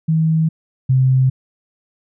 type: tone pair in turn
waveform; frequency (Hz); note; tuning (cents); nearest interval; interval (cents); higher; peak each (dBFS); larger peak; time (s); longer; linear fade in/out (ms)
sine; 160 / 130.61; D#3 / C3; +49 / -3; major third; 352; first; -12 / -10; second; 0.08-0.49 / 0.89-1.3; neither; 10
effects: none